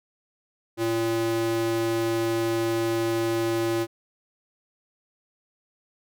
square tone with high-pass filter, 114.1 Hz, A#2, 37 cents flat, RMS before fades -25 dBFS, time 0.77-3.87 s, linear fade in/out 50 ms, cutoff 260 Hz, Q 4.3, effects none

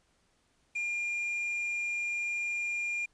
triangle tone with quantisation, 2407 Hz, D7, 42 cents sharp, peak -29 dBFS, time 0.75-3.06 s, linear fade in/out 10 ms, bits 9, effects pink hiss -71 dBFS RMS until 3.13 s + resampled to 22050 Hz

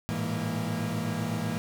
45% pulse tone cluster, 106.5 / 114.5 / 163.4 / 203.9 / 233 Hz, G#2 / A#2 / E3 / G#3 / A#3, +44 / -31 / -15 / -32 / -1 cents, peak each -36 / -38 / -33 / -37 / -34 dBFS, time 0.09-1.58 s, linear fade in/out 0 ms, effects none

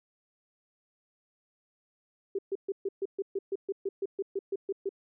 sine tone bursts, 392 Hz, G4, in tune, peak -28 dBFS, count 16, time 2.35-4.892 s, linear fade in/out 5 ms, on 37 ms, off 130 ms, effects none

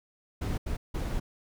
brown noise bursts at uneven times, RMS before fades -31 dBFS, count 3, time 0.41-0.58 / 0.66-0.77 / 0.94-1.2 s, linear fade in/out 10 ms, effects none

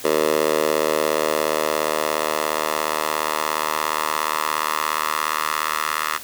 10% pulse tone with high-pass filter sweep, 77.1 Hz, D#2, 15 cents flat, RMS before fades -22 dBFS, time 0.04-6.18 s, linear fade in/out 10 ms, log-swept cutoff 470 to 1300 Hz, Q 2.2, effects white hiss -37 dBFS RMS until 6.23 s

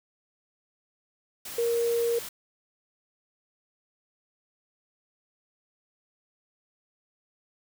sine tone in noise, 468.2 Hz, A#4, 8 cents sharp, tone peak -23 dBFS, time 1.58-2.19 s, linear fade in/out 5 ms, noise white, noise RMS -39 dBFS, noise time 1.45-2.29 s, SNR +13 dB, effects none

